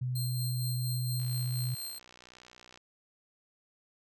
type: tone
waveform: sine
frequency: 125.9 Hz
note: B2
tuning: 34 cents sharp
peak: -30 dBFS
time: 0.01-1.75 s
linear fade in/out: 10 ms
type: tone with tremolo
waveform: 15% pulse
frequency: 4173 Hz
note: C8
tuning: 5 cents flat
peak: -30 dBFS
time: 0.15-1.99 s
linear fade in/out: 10 ms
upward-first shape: sine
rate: 4.3 Hz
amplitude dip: 40%
type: click train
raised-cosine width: 0.2 ms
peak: -35 dBFS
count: 98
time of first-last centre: 1.2-2.775 s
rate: 61.6 Hz
effects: none